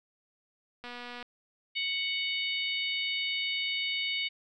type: click train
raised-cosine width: 0.3 ms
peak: -27 dBFS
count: 95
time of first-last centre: 0.84-1.227 s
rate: 243 Hz
type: harmonic tone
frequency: 741 Hz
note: F#5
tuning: 2 cents sharp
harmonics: 3 / 4 / 5 / 6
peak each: -33 / -34 / -36 / -41 dBFS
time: 1.75-4.29 s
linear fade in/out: 20 ms
effects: none